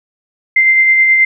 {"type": "tone with tremolo", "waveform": "sine", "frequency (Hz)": 2085, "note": "C7", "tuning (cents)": -7, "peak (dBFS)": -5, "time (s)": [0.56, 1.25], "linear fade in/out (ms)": 5, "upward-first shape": "sine", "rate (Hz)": 9.4, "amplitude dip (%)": 30, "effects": []}